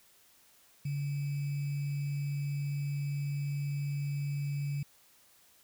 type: tone with sample-and-hold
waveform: sine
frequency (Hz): 142.6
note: C#3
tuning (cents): +49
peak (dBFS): -31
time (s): 0.85-4.83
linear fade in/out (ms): 5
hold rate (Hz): 2450
effects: white hiss -63 dBFS RMS until 5.63 s